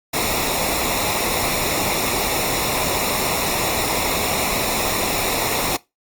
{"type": "noise with comb filter", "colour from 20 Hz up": "pink", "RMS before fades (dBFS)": -21, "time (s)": [0.13, 5.77], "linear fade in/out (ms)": 10, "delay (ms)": 0.64, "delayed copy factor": -0.65, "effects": ["noise-tail reverb RT60 0.2 s tail -20 dB re dry", "Opus 48 kbps"]}